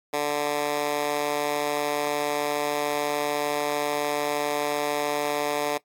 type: tone with high-pass filter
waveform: 10% pulse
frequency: 146.83 Hz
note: D3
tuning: in tune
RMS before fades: -26 dBFS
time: 0.13-5.78 s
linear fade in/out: 10 ms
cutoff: 440 Hz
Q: 1.1
effects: noise-tail reverb RT60 0.1 s tail -18 dB re dry + AAC 64 kbps